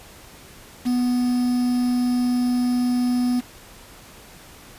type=tone with quantisation; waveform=triangle; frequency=246.9 Hz; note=B3; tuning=in tune; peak=-16 dBFS; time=0.85-3.41 s; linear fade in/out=20 ms; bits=6; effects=pink hiss -45 dBFS RMS until 4.78 s + resampled to 32000 Hz